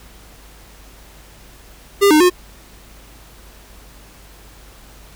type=tone with pitch steps; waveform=square; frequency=401.2 / 306.1 / 359.6 Hz; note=G4 / D#4 / F#4; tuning=+40 / -28 / -49 cents; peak=-9 dBFS; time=2.01-2.301 s; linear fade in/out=20 ms; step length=97 ms; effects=added 50 Hz sine -43 dBFS peak until 5.15 s + pink hiss -45 dBFS RMS until 5.15 s